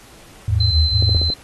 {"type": "tone with vibrato", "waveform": "sine", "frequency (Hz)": 89.3, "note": "F2", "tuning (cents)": 39, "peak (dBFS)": -16, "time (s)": [0.48, 1.17], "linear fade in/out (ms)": 0, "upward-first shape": "square", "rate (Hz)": 2.2, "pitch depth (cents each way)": 300}
{"type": "tone with pitch glide", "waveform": "sine", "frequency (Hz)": [80.3, 80.91], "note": ["E2", "E2"], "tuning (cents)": [-45, -32], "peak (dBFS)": -17, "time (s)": [0.5, 1.3], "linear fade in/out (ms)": 5, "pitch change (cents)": 13, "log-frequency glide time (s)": [0.87, 1]}
{"type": "tone", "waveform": "sine", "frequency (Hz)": 4073, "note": "C8", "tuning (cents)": -47, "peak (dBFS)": -18, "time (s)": [0.6, 1.34], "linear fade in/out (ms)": 5}
{"type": "clicks", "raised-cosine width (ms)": 2, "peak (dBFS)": -14, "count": 5, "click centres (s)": [1.025, 1.093, 1.148, 1.216, 1.302]}
{"effects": ["pink hiss -45 dBFS RMS until 1.43 s", "AAC 32 kbps"]}